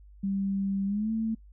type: tone with pitch glide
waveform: sine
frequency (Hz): 196 to 222.6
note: G3 to A3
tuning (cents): 0 to +20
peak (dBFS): -26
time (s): 0.23-1.35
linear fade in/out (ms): 10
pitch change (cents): +220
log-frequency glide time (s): 0.86-1.11
effects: noise-tail reverb RT60 0.1 s tail -26 dB re dry + added 50 Hz sine -49 dBFS peak until 1.52 s